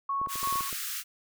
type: tone with tremolo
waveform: sine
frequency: 1105 Hz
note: C#6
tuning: 6 cents flat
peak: -27 dBFS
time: 0.09-0.7 s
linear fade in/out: 5 ms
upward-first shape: square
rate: 2.9 Hz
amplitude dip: 65%
type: clicks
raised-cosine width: 2 ms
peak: -30 dBFS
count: 9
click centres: 0.215 / 0.272 / 0.357 / 0.43 / 0.474 / 0.526 / 0.557 / 0.608 / 0.728 s
type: high-pass noise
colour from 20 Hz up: white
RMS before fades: -35 dBFS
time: 0.28-1.04 s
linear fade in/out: 50 ms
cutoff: 1200 Hz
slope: 96 dB/octave
effects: none